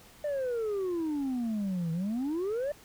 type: exponential two-way sweep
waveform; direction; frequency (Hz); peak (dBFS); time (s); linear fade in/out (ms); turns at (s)
sine; down then up; 603 to 160 to 603; -26; 0.24-2.72; 5; 1.92
effects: tanh soft clip ceiling -28 dBFS + pink hiss -55 dBFS RMS until 2.84 s